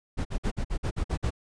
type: noise bursts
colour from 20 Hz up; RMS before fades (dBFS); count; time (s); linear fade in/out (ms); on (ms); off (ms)
brown; -27; 9; 0.17-1.307; 20; 81; 51
effects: resampled to 22050 Hz